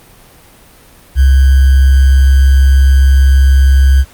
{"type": "tone with sample-and-hold", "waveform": "sine", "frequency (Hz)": 66.7, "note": "C2", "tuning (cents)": 34, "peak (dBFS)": -3, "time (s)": [1.15, 4.05], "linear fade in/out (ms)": 50, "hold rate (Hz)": 1575, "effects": ["pink hiss -41 dBFS RMS until 4.13 s", "Opus 32 kbps"]}